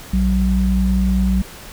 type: tone pair together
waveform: sine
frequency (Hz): 59.42 / 188.4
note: A#1 / F#3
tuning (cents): +34 / +32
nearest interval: octave + minor sixth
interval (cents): 1998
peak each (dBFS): -16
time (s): 0.13-1.42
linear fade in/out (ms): 5
effects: pink hiss -37 dBFS RMS until 1.72 s